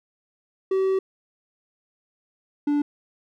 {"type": "tone pair in turn", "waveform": "triangle", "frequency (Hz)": [382.2, 291.4], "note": ["G4", "D4"], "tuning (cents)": [-44, -13], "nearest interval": "perfect fourth", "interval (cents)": 469, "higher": "first", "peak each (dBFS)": -17, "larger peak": "neither", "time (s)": [[0.71, 0.99], [2.67, 2.82]], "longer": "first", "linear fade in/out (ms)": 5, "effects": []}